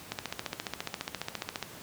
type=click train; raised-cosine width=0.2 ms; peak=-15 dBFS; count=23; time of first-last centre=0.12-1.627 s; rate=14.6 Hz; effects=pink hiss -47 dBFS RMS until 1.82 s + high-pass 100 Hz 12 dB/octave